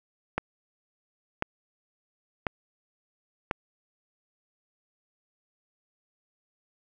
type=click train; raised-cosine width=0.5 ms; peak=-11 dBFS; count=4; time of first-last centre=0.38-3.512 s; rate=0.958 Hz; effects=none